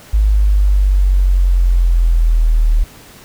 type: exponential sweep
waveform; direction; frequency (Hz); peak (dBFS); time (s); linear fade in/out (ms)
sine; down; 52.6 to 38.39; -8; 0.13-2.84; 10
effects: pink hiss -40 dBFS RMS until 3.24 s